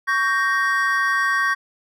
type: chord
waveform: triangle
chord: G diminished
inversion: second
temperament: equal with one note detuned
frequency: 1120.3 / 1568 / 1864.7 Hz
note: Db6 / G6 / Bb6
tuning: +18 / 0 / 0 cents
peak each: -20 dBFS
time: 0.07-1.55 s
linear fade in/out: 20 ms
effects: none